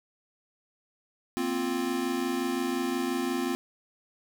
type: chord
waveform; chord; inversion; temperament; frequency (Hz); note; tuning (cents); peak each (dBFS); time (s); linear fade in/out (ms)
square; Bb suspended second; none; equal with one note detuned; 235.9 / 261.6 / 349.2; Bb3 / C4 / F4; +21 / 0 / 0; -36 / -31 / -32; 1.37-3.55; 0
effects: none